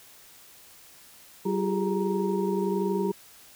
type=tone cluster; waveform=sine; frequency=190.8 / 348.3 / 400.1 / 421.3 / 937 Hz; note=G3 / F4 / G4 / G#4 / A#5; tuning=-47 / -5 / +35 / +25 / +9 cents; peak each=-28 / -31 / -28 / -37 / -35 dBFS; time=1.45-3.12 s; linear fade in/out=10 ms; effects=white hiss -52 dBFS RMS until 3.55 s